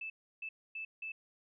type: tone bursts at uneven times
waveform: sine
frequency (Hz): 2630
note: E7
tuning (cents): -5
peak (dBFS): -39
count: 4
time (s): 0.01-0.1 / 0.42-0.49 / 0.75-0.85 / 1.02-1.12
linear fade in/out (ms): 5
effects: none

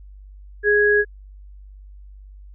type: tone pair together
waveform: sine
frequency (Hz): 415.3 / 1661.2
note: G#4 / G#6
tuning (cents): 0 / 0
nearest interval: 2 octaves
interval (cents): 2400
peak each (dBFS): -16 / -16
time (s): 0.63-1.05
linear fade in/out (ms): 50
effects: added 49 Hz sine -39 dBFS peak until 2.54 s

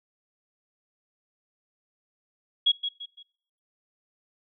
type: tone with echo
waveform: sine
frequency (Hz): 3322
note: G#7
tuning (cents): 0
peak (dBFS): -17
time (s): 2.66-2.72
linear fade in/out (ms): 10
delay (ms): 170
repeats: 3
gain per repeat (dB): -9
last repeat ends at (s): 3.23
effects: noise-tail reverb RT60 0.8 s tail -26 dB re dry

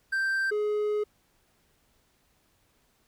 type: tone pair in turn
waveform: triangle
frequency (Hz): 1568 / 420.1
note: G6 / G#4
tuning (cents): 0 / +20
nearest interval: octave + major seventh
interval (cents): 2280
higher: first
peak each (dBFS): -23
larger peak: neither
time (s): 0.12-0.51 / 0.51-1.04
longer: second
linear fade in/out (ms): 10
effects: pink hiss -68 dBFS RMS until 3.07 s

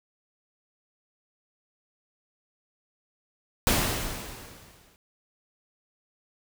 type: noise with exponential decay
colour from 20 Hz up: pink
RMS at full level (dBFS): -21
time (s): 3.67-4.96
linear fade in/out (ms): 0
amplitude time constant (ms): 280
effects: none

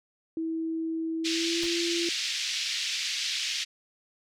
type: tone with pitch glide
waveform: sine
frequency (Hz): 324.6 to 340.1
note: E4 to F4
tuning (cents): -27 to -46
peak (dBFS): -28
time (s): 0.37-2.09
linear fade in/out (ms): 2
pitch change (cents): +81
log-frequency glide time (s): 1.21-1.65
type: band-pass noise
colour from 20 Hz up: white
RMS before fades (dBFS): -31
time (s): 1.24-3.65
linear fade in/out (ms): 20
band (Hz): 2200 to 5400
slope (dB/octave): 24
type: noise with exponential decay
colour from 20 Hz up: pink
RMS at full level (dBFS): -37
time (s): 1.63-1.72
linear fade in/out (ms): 1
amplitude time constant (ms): 18
effects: none

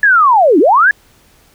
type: linear two-way sweep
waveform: sine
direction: down then up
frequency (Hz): 1730 to 268.9 to 1730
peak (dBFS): -5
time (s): 0.03-0.91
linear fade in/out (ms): 2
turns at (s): 0.59
effects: pink hiss -49 dBFS RMS until 1.54 s

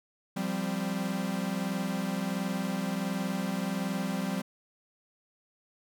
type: chord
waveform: 45% pulse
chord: F suspended second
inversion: none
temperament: equal with one note detuned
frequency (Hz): 174.61 / 196 / 259.2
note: F3 / G3 / C4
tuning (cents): 0 / 0 / -16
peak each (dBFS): -35 / -32 / -37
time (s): 0.36-4.42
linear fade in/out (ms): 10
effects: none

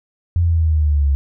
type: exponential sweep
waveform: sine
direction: down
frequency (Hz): 87.6 to 68.7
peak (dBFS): -12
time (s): 0.36-1.15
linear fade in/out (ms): 0
effects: none

